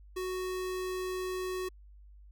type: tone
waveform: square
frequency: 369.9 Hz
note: F#4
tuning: in tune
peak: -34 dBFS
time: 0.16-1.69 s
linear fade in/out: 10 ms
effects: added 50 Hz sine -51 dBFS peak until 2.31 s